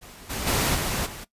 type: noise with level steps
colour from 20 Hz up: pink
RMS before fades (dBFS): -45 / -30 / -23 / -27 / -38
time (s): 0.01-1.25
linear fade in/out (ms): 20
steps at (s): 0.29 / 0.46 / 0.74 / 1.05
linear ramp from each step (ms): 20
effects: noise-tail reverb RT60 0.1 s tail -18 dB re dry + resampled to 32000 Hz

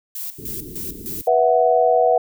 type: noise with tremolo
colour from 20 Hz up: violet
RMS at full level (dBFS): -29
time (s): 0.15-1.28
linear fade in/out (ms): 5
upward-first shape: square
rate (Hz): 3.3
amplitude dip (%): 75
type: low-pass noise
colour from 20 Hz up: white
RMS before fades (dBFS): -36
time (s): 0.38-1.22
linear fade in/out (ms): 10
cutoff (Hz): 440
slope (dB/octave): 96
type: chord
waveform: sine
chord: B suspended fourth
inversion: none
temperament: equal with one note detuned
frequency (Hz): 488.5 / 659.3 / 740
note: B4 / E5 / F#5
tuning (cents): -19 / 0 / 0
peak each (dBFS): -17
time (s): 1.27-2.18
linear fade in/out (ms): 5
effects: none

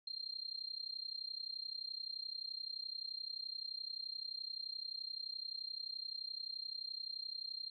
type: tone with amplitude modulation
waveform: sine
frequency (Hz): 4186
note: C8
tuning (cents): 0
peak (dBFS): -38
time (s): 0.07-7.7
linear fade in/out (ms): 5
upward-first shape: sine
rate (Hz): 31.6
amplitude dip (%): 90
effects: none

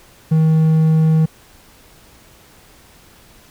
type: tone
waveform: triangle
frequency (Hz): 158.7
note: D#3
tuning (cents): +35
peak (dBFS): -8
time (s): 0.31-1.26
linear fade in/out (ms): 10
effects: pink hiss -47 dBFS RMS until 3.5 s

